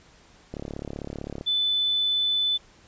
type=click train; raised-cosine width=2 ms; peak=-20 dBFS; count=32; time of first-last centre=0.54-1.411 s; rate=35.6 Hz
type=tone; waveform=sine; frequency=3503 Hz; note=A7; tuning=8 cents flat; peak=-21 dBFS; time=1.46-2.58 s; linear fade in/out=20 ms
effects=pink hiss -55 dBFS RMS until 2.87 s + resampled to 16000 Hz